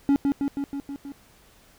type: tone with echo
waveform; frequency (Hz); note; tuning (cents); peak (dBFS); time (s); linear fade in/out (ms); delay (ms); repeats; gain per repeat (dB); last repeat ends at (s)
triangle; 280; C#4; +18; -14; 0.09-0.16; 0; 160; 6; -3; 1.12
effects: pink hiss -56 dBFS RMS until 1.78 s